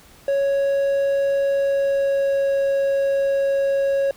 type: tone with pitch glide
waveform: triangle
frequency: 554.4 to 550.9 Hz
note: C#5 to C#5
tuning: 0 to -11 cents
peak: -15 dBFS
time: 0.28-4.11 s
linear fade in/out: 2 ms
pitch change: -11 cents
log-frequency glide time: 1.49-2.56 s
effects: pink hiss -49 dBFS RMS until 4.16 s